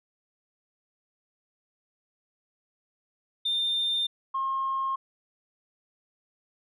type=tone pair in turn; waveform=sine; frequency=3607 / 1072.4 Hz; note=A7 / C6; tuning=+42 / +42 cents; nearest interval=octave + major sixth; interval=2100 cents; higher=first; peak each=-23 / -25 dBFS; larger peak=first; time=3.45-4.07 / 4.34-4.96 s; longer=neither; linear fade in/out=10 ms; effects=tanh soft clip ceiling -21 dBFS